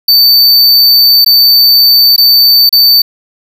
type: tone with dropouts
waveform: square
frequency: 4563 Hz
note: C#8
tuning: 49 cents sharp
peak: -3 dBFS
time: 0.08-3.02 s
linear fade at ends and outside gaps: 5 ms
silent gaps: 1.247-1.261 / 2.163-2.179 / 2.693-2.726 s
effects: 7-bit